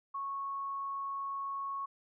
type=tone; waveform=sine; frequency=1103 Hz; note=C#6; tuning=9 cents flat; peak=-35 dBFS; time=0.14-1.86 s; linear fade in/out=10 ms; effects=none